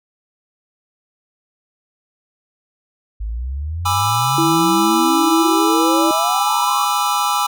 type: exponential sweep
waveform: sine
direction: up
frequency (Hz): 50.9 to 1174.7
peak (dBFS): -21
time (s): 3.2-6.86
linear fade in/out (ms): 10
type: chord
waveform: square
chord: E dominant seventh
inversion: first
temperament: just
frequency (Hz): 824.1 / 988.9 / 1186.7 / 1318.5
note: G#5 / B5 / D6 / E6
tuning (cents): -14 / +2 / +18 / 0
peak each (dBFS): -22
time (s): 3.85-7.47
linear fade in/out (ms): 10
type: tone with pitch glide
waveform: sine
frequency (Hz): 329.6 to 327.3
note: E4 to E4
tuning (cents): 0 to -12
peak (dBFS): -15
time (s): 4.38-6.11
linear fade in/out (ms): 2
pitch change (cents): -12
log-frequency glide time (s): 4.92-5.11
effects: none